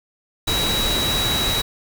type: tone in noise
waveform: sine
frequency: 3879 Hz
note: B7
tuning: 32 cents flat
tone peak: -21 dBFS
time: 0.47-1.62 s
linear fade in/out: 10 ms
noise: pink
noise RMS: -23 dBFS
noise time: 0.47-1.62 s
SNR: -1 dB
effects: none